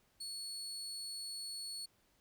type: tone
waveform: 30% pulse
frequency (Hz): 4400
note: C#8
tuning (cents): -14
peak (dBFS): -39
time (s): 0.2-1.86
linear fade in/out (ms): 10
effects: pink hiss -73 dBFS RMS until 2.2 s